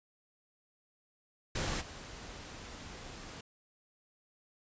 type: noise with level steps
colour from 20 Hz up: pink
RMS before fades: -35 / -47 dBFS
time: 1.55-3.41 s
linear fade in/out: 5 ms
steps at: 1.8 s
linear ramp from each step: 20 ms
effects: resampled to 16000 Hz